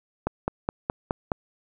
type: click train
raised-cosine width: 1 ms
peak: -10 dBFS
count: 6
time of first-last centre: 0.27-1.318 s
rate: 4.77 Hz
effects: none